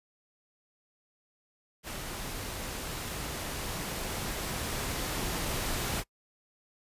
pink noise with level ramp, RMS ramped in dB -39 to -32 dBFS, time 1.83-6.04 s, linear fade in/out 50 ms, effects noise-tail reverb RT60 0.1 s tail -24 dB re dry + resampled to 32000 Hz

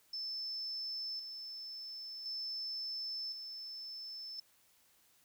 sine tone with tremolo, 5274 Hz, E8, in tune, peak -38 dBFS, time 0.13-4.4 s, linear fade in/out 5 ms, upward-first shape square, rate 0.47 Hz, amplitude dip 45%, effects white hiss -69 dBFS RMS until 5.24 s

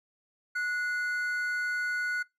triangle tone pair together, 1466 / 2073 Hz, F#6 / C7, -16 / -17 cents, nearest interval tritone, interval 599 cents, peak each -27 / -38 dBFS, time 0.55-2.23 s, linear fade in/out 10 ms, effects noise-tail reverb RT60 0.2 s tail -22 dB re dry

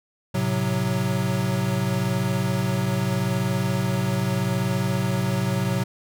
square chord, F# diminished, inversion first, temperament equal, 110 / 130.81 / 185 Hz, A2 / C3 / F#3, 0 / 0 / 0 cents, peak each -28 / -26 / -26 dBFS, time 0.34-5.84 s, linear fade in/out 10 ms, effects none

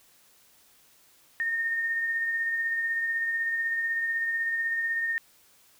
sine tone with tremolo, 1833 Hz, A#6, 30 cents flat, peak -24 dBFS, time 1.4-5.18 s, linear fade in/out 0 ms, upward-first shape triangle, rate 16 Hz, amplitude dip 35%, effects white hiss -60 dBFS RMS until 5.79 s

